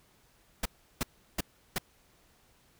pink noise bursts, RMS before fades -30 dBFS, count 4, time 0.63-1.784 s, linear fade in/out 5 ms, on 26 ms, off 350 ms, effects pink hiss -65 dBFS RMS until 2.79 s

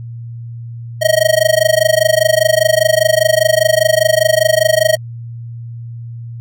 square tone with amplitude modulation, 631 Hz, D#5, 24 cents sharp, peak -6 dBFS, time 1.01-4.97 s, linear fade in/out 20 ms, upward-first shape sine, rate 25 Hz, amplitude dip 100%, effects added 117 Hz sine -25 dBFS peak until 6.4 s

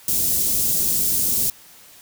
white band-stop noise, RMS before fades -20 dBFS, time 0.08-1.5 s, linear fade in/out 2 ms, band 300 to 6800 Hz, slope 12 dB/octave, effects white hiss -47 dBFS RMS until 2.01 s

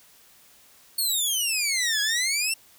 15% pulse exponential two-way sweep, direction down then up, 4437 to 1649 to 2739 Hz, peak -16 dBFS, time 0.98-2.54 s, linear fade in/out 5 ms, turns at 2.01 s, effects white hiss -55 dBFS RMS until 2.78 s

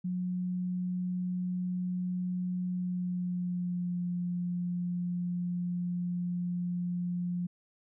sine tone with pitch glide, 180.9 to 176.67 Hz, F#3 to F3, -39 to +20 cents, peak -30 dBFS, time 0.04-7.47 s, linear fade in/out 10 ms, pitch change -41 cents, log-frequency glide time 2.68-4.01 s, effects none

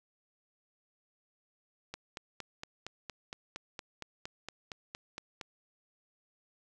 click train, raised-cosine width 0.2 ms, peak -23 dBFS, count 16, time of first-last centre 1.94-5.412 s, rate 4.32 Hz, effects none

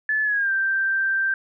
sine tone with pitch glide, 1731 to 1569.1 Hz, A6 to G6, -29 to +1 cents, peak -19 dBFS, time 0.09-1.34 s, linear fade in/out 2 ms, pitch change -170 cents, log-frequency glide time 0.23-0.51 s, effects none

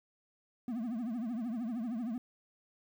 triangle tone with vibrato, 233.1 Hz, A#3, in tune, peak -32 dBFS, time 0.68-2.18 s, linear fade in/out 2 ms, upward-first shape triangle, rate 13 Hz, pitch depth 190 cents each way, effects 11-bit

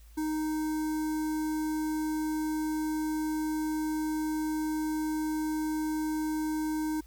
square tone with notch filter, 310 Hz, D#4, 6 cents flat, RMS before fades -31 dBFS, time 0.17-7.01 s, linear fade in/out 10 ms, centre 2900 Hz, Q 0.53, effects added 54 Hz sine -50 dBFS peak until 7.06 s + white hiss -63 dBFS RMS until 7.06 s

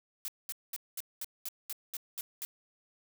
blue noise bursts, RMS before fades -38 dBFS, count 10, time 0.25-2.45 s, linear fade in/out 0 ms, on 31 ms, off 210 ms, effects none

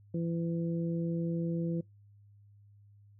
harmonic tone, 167.9 Hz, E3, 32 cents sharp, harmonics 1 / 2 / 3, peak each -31 / -37 / -41 dBFS, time 0.14-1.81 s, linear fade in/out 5 ms, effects noise-tail reverb RT60 0.2 s tail -26 dB re dry + added 102 Hz sine -56 dBFS peak until 3.19 s

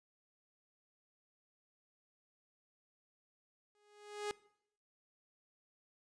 sawtooth tone with exponential growth, 415.3 Hz, G#4, in tune, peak -31 dBFS, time 3.75-4.31 s, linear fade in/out 0 ms, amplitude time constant 120 ms, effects noise-tail reverb RT60 0.7 s tail -21 dB re dry + resampled to 22050 Hz

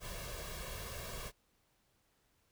pink noise with comb filter, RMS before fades -44 dBFS, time 0-1.32 s, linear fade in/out 50 ms, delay 1.8 ms, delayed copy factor +0.7, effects pink hiss -75 dBFS RMS until 2.51 s

